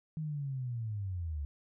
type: linear sweep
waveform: sine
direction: down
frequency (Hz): 159.2 to 69.7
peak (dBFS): -34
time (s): 0.17-1.45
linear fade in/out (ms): 0
effects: none